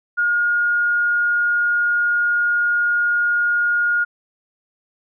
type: tone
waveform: sine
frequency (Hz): 1428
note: F6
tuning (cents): +38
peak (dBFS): -15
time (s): 0.17-4.05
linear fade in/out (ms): 20
effects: none